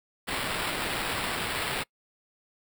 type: noise with sample-and-hold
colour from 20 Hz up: blue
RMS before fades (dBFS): -31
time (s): 0.27-1.84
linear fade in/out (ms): 20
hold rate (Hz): 6300
effects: noise-tail reverb RT60 0.1 s tail -25 dB re dry